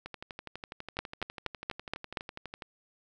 two click trains, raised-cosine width 0.3 ms, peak -15 / -24 dBFS, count 6 / 32, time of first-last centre 0.99-2.172 / 0.06-2.622 s, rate 4.23 / 12.1 Hz, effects none

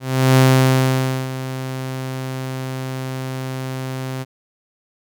sawtooth tone with ADSR envelope, 130.81 Hz, C3, in tune, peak -5 dBFS, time 0-4.25 s, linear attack 370 ms, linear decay 910 ms, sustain -15 dB, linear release 33 ms, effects none

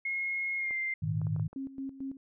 sine tone with pitch glide, 2158 to 2094 Hz, C#7 to C7, -47 to +1 cents, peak -30 dBFS, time 0.05-0.94 s, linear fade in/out 5 ms, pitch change -52 cents, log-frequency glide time 0.57-0.75 s
clicks, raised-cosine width 1 ms, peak -35 dBFS, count 6, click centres 0.709 / 1.216 / 1.269 / 1.363 / 1.397 / 1.53 s
sine chord, Ab suspended second, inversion none, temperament equal, 103.83 / 116.54 / 155.56 Hz, Ab2 / Bb2 / Eb3, 0 / 0 / 0 cents, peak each -33 / -36 / -31 dBFS, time 1.02-1.48 s, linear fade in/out 10 ms
sine tone with tremolo, 270 Hz, C#4, 45 cents flat, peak -34 dBFS, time 1.56-2.17 s, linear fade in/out 2 ms, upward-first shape square, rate 4.5 Hz, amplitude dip 75%
effects none

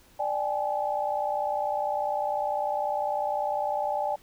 sine tone cluster, 591 / 791 / 851 Hz, D5 / G5 / G#5, +11 / +15 / +42 cents, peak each -30 dBFS, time 0.19-4.16 s, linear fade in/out 10 ms, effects pink hiss -58 dBFS RMS until 4.22 s

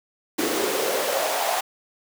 pink noise with high-pass filter sweep, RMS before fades -24 dBFS, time 0.38-1.61 s, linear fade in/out 10 ms, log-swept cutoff 320 to 770 Hz, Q 4.4, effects none

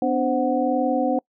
sine tone cluster, 251.3 / 292.8 / 521 / 739 Hz, B3 / D4 / C5 / F#5, +30 / -5 / -7 / -2 cents, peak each -24 dBFS, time 0.02-1.19 s, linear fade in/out 2 ms, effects noise-tail reverb RT60 0.1 s tail -26 dB re dry

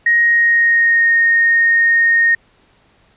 sine tone with pitch glide, 1877 to 1851.2 Hz, A#6 to A#6, +11 to -13 cents, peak -9 dBFS, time 0.06-2.35 s, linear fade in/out 5 ms, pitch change -24 cents, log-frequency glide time 0.21-1.12 s, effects pink hiss -54 dBFS RMS until 3.16 s + resampled to 8000 Hz

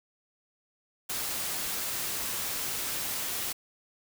white noise, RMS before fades -33 dBFS, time 1.09-3.53 s, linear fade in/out 10 ms, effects none

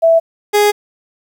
sine / 30% pulse tone pair in turn, 659.3 / 414.6 Hz, E5 / G#4, 0 / -3 cents, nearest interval minor sixth, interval 803 cents, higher first, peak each -6 dBFS, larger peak neither, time 0.02-0.2 / 0.53-0.72 s, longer second, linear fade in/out 20 ms, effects 8-bit

